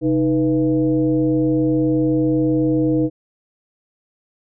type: tone with frequency modulation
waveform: sine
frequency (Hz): 312.4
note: D#4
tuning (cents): +7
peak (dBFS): -14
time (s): 0.01-3.1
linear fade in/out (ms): 50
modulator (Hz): 179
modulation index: 0.86
effects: none